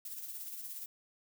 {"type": "noise with tremolo", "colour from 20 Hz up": "violet", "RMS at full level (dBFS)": -42, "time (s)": [0.05, 0.86], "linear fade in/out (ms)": 2, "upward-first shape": "sine", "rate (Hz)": 17, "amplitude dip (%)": 45, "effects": []}